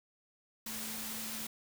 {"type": "tone in noise", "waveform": "sine", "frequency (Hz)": 220, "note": "A3", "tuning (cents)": 0, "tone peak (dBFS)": -47, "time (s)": [0.66, 1.47], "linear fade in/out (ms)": 5, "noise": "white", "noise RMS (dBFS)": -41, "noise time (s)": [0.66, 1.47], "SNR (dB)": -9, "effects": []}